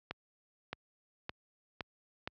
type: accelerating click train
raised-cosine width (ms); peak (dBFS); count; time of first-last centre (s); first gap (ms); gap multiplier
0.3; -21; 5; 0.11-2.275; 620; 0.91
effects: high-pass 60 Hz 12 dB/octave + low-pass 5000 Hz 12 dB/octave